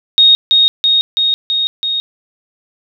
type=tone with echo; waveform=sine; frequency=3729 Hz; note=A#7; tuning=in tune; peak=-4 dBFS; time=0.18-0.35 s; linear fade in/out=0 ms; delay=330 ms; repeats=5; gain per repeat=-2 dB; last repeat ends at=2 s; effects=none